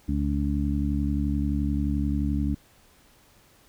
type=harmonic tone; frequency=71.5 Hz; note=D2; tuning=46 cents flat; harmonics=1 / 2 / 3 / 4; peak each=-26 / -31 / -29 / -29 dBFS; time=0.08-2.55 s; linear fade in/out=10 ms; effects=pink hiss -58 dBFS RMS until 3.68 s